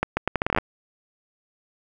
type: accelerating click train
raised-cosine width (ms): 0.5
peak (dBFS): -6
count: 12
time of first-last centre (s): 0.03-0.585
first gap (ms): 140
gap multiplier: 0.76
effects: 8-bit